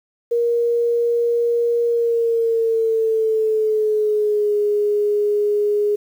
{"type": "tone with pitch glide", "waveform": "sine", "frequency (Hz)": [471.4, 415.1], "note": ["A#4", "G#4"], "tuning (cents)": [19, -1], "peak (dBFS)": -15, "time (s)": [0.31, 5.96], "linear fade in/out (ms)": 10, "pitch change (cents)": -220, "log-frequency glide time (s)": [1.85, 4.55], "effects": ["8-bit"]}